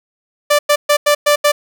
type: tone bursts at uneven times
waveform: sawtooth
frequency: 587.3 Hz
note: D5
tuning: in tune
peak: -5 dBFS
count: 6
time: 0.5-0.59 / 0.69-0.76 / 0.89-0.97 / 1.06-1.15 / 1.26-1.36 / 1.44-1.52 s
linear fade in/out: 10 ms
effects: none